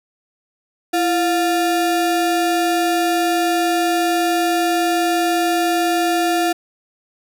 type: ring-modulated tone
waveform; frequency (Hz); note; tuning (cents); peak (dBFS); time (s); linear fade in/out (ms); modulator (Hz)
square; 523.3; C5; 0; -13; 0.93-6.53; 10; 187
effects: none